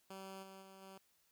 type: tone with level steps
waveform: 10% pulse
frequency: 192.2 Hz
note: G3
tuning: 34 cents flat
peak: -40 / -45 / -48 / -45 dBFS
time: 0.1-0.98 s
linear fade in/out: 5 ms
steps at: 0.42 / 0.61 / 0.81 s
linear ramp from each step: 20 ms
effects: white hiss -75 dBFS RMS until 1.31 s